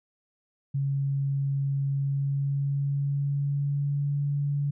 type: tone with pitch glide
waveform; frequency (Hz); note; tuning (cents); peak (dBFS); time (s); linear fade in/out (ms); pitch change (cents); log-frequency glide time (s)
sine; 138.59 to 142.98; C#3 to D3; 0 to -46; -24; 0.74-4.71; 10; +54; 1.91-4.17
effects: none